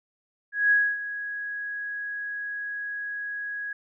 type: tone with ADSR envelope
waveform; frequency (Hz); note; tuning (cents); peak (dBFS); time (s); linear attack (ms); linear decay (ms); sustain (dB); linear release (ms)
sine; 1661.2; G#6; 0; -16; 0.52-3.73; 190; 260; -14; 4
effects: none